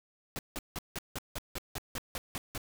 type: noise bursts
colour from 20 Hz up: pink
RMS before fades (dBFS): -37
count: 12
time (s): 0.36-2.578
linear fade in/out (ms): 0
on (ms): 29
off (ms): 170
effects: none